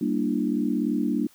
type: chord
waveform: sine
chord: E half-diminished seventh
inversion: first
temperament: equal with one note detuned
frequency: 196 / 233.1 / 293.7 / 336.7 Hz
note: G3 / Bb3 / D4 / E4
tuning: 0 / 0 / 0 / +37 cents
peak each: -29 / -26 / -26 / -32 dBFS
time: 0.01-1.27 s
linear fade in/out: 5 ms
effects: white hiss -57 dBFS RMS until 1.34 s